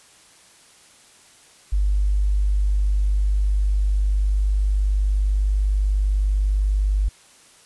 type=tone with tanh clipping; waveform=triangle; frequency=49.95 Hz; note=G1; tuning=33 cents sharp; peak=-16 dBFS; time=1.72-7.09 s; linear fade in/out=10 ms; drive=3 dB; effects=white hiss -51 dBFS RMS until 7.65 s + resampled to 24000 Hz